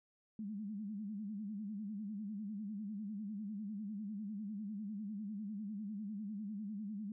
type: tone with vibrato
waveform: sine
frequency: 207.7 Hz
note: G#3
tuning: in tune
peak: -40 dBFS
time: 0.39-7.12 s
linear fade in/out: 2 ms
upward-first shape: sine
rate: 10 Hz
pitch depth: 110 cents each way
effects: none